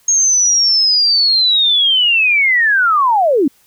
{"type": "linear sweep", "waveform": "sine", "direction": "down", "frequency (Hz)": [6550, 251.5], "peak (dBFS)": -9, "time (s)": [0.08, 3.48], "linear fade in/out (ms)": 5, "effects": ["white hiss -53 dBFS RMS until 3.66 s"]}